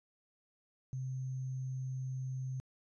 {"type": "tone with sample-and-hold", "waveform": "sine", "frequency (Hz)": 130, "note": "C3", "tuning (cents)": -11, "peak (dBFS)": -36, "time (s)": [0.93, 2.6], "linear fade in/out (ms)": 0, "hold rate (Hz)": 6300, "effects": ["resampled to 24000 Hz"]}